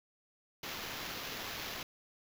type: noise with sample-and-hold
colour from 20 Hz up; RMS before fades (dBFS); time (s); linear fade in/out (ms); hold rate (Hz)
violet; -42; 0.63-1.83; 2; 8820
effects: none